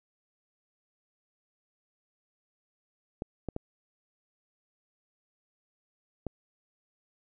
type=clicks; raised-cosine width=2 ms; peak=-20 dBFS; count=4; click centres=3.221 / 3.487 / 3.564 / 6.267 s; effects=none